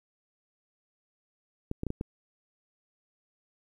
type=clicks; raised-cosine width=3 ms; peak=-19 dBFS; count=5; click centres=1.714 / 1.834 / 1.867 / 1.904 / 2.011 s; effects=10-bit